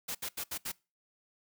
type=noise bursts at uneven times; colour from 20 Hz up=white; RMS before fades=-37 dBFS; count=5; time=0.08-0.15 / 0.22-0.29 / 0.37-0.44 / 0.51-0.58 / 0.65-0.72 s; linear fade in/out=10 ms; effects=noise-tail reverb RT60 0.3 s tail -24 dB re dry